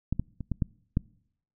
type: clicks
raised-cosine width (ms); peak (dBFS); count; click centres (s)
5; -14 / -15 / -23 / -16 / -13 / -11; 6; 0.126 / 0.196 / 0.407 / 0.517 / 0.622 / 0.971
effects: noise-tail reverb RT60 0.7 s tail -25 dB re dry